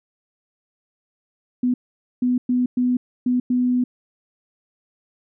sine tone bursts at uneven times, 248.6 Hz, B3, 12 cents sharp, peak -16 dBFS, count 6, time 1.63-1.74 / 2.22-2.38 / 2.49-2.66 / 2.77-2.97 / 3.26-3.4 / 3.5-3.84 s, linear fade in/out 5 ms, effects none

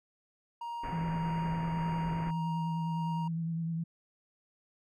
triangle tone with tremolo, 940 Hz, A#5, 14 cents sharp, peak -34 dBFS, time 0.61-3.28 s, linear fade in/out 5 ms, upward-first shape sine, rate 1.7 Hz, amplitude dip 25%
pink low-pass noise, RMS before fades -42 dBFS, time 0.83-2.31 s, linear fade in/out 10 ms, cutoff 2400 Hz, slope 48 dB/octave
sine tone with vibrato, 164.9 Hz, E3, 1 cent sharp, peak -31 dBFS, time 0.92-3.84 s, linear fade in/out 10 ms, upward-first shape triangle, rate 9.8 Hz, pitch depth 33 cents each way
effects none

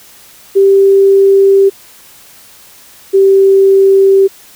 sine tone pair in turn, 392 / 389.1 Hz, G4 / G4, 0 / -13 cents, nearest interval unison, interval 13 cents, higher first, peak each -3 dBFS, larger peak neither, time 0.55-1.7 / 3.13-4.28 s, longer neither, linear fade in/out 20 ms, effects white hiss -39 dBFS RMS until 4.55 s

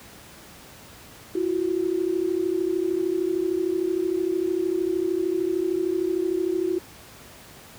sine tone pair together, 336.8 / 370 Hz, E4 / F#4, +37 / 0 cents, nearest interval major second, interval 163 cents, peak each -25 / -24 dBFS, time 1.35-6.79 s, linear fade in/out 5 ms, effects pink hiss -46 dBFS RMS until 7.78 s + high-pass 60 Hz 12 dB/octave

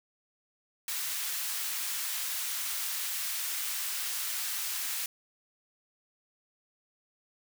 white high-pass noise, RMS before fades -34 dBFS, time 0.88-5.06 s, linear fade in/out 2 ms, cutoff 1300 Hz, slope 12 dB/octave, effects none

